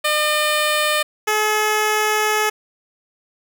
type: tone pair in turn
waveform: 10% pulse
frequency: 604 / 427.1 Hz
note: D5 / G#4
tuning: +48 / +48 cents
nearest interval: tritone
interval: 600 cents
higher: first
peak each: -8 dBFS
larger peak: neither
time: 0.04-1.03 / 1.27-2.5 s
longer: second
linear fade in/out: 10 ms
effects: none